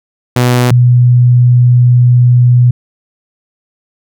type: tone pair in turn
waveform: sawtooth / sine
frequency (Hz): 123.47 / 122.94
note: B2 / B2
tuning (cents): 0 / -7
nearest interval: unison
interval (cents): 7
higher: first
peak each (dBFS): -3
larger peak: neither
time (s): 0.36-0.71 / 0.71-2.71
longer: second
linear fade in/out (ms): 5
effects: none